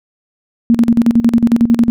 sine tone with tremolo, 233.1 Hz, A#3, in tune, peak -5 dBFS, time 0.7-1.9 s, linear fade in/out 0 ms, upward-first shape square, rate 11 Hz, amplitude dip 80%, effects none

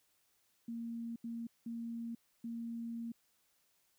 sine tone bursts at uneven times, 231.9 Hz, A#3, 9 cents flat, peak -39 dBFS, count 4, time 0.68-1.16 / 1.24-1.47 / 1.66-2.15 / 2.44-3.12 s, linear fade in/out 5 ms, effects white hiss -75 dBFS RMS until 3.98 s

